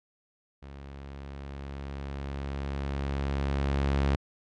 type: tone with level ramp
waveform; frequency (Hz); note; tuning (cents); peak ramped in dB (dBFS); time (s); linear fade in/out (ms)
sawtooth; 69.3; C#2; 0; -39 to -19; 0.62-4.16; 10
effects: low-pass 4000 Hz 12 dB/octave